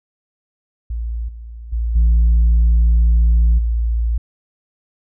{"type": "tone with level steps", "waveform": "sine", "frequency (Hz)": 57.2, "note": "A#1", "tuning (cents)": -32, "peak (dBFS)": [-20, -30, -16, -7, -14], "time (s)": [0.9, 4.18], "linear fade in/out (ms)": 5, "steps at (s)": [1.28, 1.72, 1.95, 3.58], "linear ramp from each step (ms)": 10, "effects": ["tanh soft clip ceiling -8 dBFS"]}